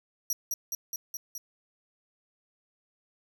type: tone with echo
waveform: sawtooth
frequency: 5780 Hz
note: F#8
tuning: 41 cents flat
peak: -24 dBFS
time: 0.3-0.33 s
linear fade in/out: 2 ms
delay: 210 ms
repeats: 5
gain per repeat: -2 dB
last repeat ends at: 1.38 s
effects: none